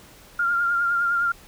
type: tone with vibrato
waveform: sine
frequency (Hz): 1396.9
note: F6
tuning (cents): 0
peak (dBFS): -19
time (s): 0.39-1.32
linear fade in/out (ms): 5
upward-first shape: triangle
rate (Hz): 9.8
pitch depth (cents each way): 37
effects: pink hiss -49 dBFS RMS until 1.47 s